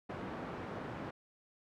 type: band-pass noise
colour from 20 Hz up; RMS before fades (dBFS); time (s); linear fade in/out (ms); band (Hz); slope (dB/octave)
pink; -43; 0.09-1.11; 10; 120 to 1400; 12
effects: none